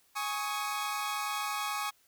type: chord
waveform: sawtooth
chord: Ab suspended fourth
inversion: none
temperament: equal with one note detuned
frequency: 830.6 / 1108.7 / 1260.4 Hz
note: Ab5 / Db6 / Eb6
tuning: 0 / 0 / +22 cents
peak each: -33 / -32 / -34 dBFS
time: 0.15-1.91 s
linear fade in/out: 20 ms
effects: white hiss -67 dBFS RMS until 2.07 s